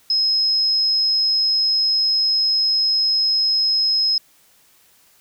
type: tone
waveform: sine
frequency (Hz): 5130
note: E8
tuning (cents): -48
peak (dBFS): -15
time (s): 0.1-4.18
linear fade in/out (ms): 2
effects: white hiss -55 dBFS RMS until 5.2 s